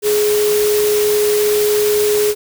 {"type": "tone in noise", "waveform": "sine", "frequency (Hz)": 419.6, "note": "G#4", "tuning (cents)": 18, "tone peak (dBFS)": -12, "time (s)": [0.02, 2.35], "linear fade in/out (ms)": 50, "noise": "white", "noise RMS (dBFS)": -22, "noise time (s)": [0.02, 2.35], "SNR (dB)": 7, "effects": []}